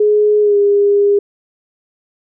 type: tone with pitch glide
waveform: sine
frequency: 420 to 405.7 Hz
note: G#4 to G#4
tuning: +19 to -41 cents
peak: -8 dBFS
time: 0-1.19 s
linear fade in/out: 5 ms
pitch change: -60 cents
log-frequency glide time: 0.41-0.57 s
effects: none